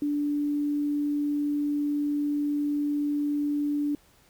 sine tone with quantisation, 291.7 Hz, D4, 12 cents flat, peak -24 dBFS, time 0.02-3.95 s, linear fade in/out 2 ms, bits 9, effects pink hiss -60 dBFS RMS until 4.29 s

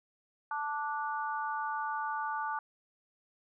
harmonic tone, 293.3 Hz, D4, 2 cents flat, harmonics 3 / 4 / 5, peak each -35 / -37 / -39 dBFS, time 0.51-2.59 s, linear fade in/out 2 ms, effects none

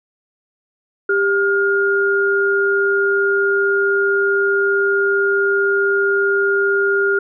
sine tone pair together, 396.4 / 1419 Hz, G4 / F6, +19 / +27 cents, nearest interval octave + minor seventh, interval 2208 cents, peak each -16 dBFS, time 1.09-7.19 s, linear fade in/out 5 ms, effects none

